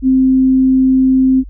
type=tone; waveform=sine; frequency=261.6 Hz; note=C4; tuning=in tune; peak=-7 dBFS; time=0.02-1.44 s; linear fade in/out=50 ms; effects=added 48 Hz sine -28 dBFS peak until 1.49 s